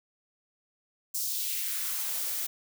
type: noise with high-pass filter sweep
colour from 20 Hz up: blue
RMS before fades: -32 dBFS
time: 1.14-2.47 s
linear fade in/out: 10 ms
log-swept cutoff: 6100 to 300 Hz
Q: 1.6
effects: none